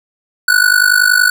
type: tone with amplitude modulation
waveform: square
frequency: 1479 Hz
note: F#6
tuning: 1 cent flat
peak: -5 dBFS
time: 0.48-1.3 s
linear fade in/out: 5 ms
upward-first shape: sine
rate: 50.5 Hz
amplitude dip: 85%
effects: none